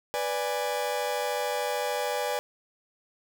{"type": "chord", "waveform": "40% pulse", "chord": "G# diminished", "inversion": "first", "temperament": "equal with one note detuned", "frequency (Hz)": [493.9, 587.3, 824.9], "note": ["B4", "D5", "G#5"], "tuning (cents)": [0, 0, -12], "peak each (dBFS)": -31, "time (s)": [0.14, 2.39], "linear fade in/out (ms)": 0, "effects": []}